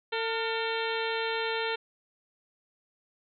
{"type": "harmonic tone with a mistuned harmonic", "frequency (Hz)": 450.5, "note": "A4", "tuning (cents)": 41, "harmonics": [1, 2, 3, 4, 5, 6, 7, 8, 9], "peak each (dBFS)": [-32, -35, -37, -38, -39, -40, -40, -41, -42], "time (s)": [0.12, 1.76], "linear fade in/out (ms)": 10, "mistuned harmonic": 3, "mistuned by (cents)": 67, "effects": []}